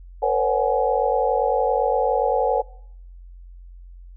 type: tone cluster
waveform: sine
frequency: 462.5 / 510 / 560 / 749 / 840 Hz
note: A#4 / C5 / C#5 / F#5 / G#5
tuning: -14 / -44 / +18 / +21 / +19 cents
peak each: -24 dBFS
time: 0.22-2.62 s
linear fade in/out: 10 ms
effects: noise-tail reverb RT60 0.7 s tail -22 dB re dry + added 44 Hz sine -39 dBFS peak until 4.16 s